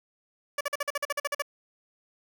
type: tone bursts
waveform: 15% pulse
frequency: 575 Hz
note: D5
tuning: 37 cents flat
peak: -20 dBFS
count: 12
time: 0.58-1.422 s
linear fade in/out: 5 ms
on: 28 ms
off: 46 ms
effects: none